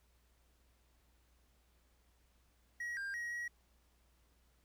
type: tone with pitch steps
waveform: triangle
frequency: 1906 / 1597 / 1896 / 1909 Hz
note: A#6 / G6 / A#6 / A#6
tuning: +38 / +32 / +29 / +41 cents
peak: -37 dBFS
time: 2.8-3.48 s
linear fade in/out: 5 ms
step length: 170 ms
effects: added 60 Hz sine -70 dBFS peak until 4.64 s + pink hiss -75 dBFS RMS until 4.64 s